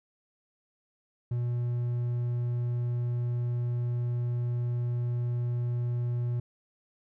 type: tone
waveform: triangle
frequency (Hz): 120.8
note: B2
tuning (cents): -38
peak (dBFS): -25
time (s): 1.31-6.4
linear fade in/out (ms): 5
effects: none